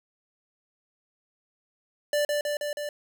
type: tone with echo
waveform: square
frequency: 588 Hz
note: D5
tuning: 2 cents sharp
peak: -23 dBFS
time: 2.13-2.25 s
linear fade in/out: 2 ms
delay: 160 ms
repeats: 4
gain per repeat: -2 dB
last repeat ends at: 2.89 s
effects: none